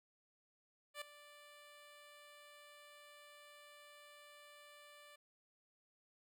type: tone with ADSR envelope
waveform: 10% pulse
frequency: 587.3 Hz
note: D5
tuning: in tune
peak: -34 dBFS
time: 0.94-5.16 s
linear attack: 75 ms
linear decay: 5 ms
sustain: -16 dB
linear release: 7 ms
effects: none